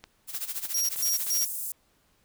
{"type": "click train", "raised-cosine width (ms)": 0.2, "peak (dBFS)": -25, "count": 5, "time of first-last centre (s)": [0.04, 1.267], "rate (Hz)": 3.26}
{"type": "noise with tremolo", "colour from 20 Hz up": "blue", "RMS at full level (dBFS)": -31, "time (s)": [0.27, 1.48], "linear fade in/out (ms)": 50, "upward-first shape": "sine", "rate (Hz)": 14, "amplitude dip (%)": 80}
{"type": "tone bursts", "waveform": "sawtooth", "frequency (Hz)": 5640, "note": "F8", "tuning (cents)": 16, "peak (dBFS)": -22, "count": 3, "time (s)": [0.74, 1.45], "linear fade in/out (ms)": 5, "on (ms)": 150, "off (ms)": 130}
{"type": "high-pass noise", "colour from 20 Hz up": "pink", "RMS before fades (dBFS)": -34, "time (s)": [0.96, 1.72], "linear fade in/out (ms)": 2, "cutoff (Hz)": 8700, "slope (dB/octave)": 24}
{"effects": ["pink hiss -67 dBFS RMS until 2.24 s"]}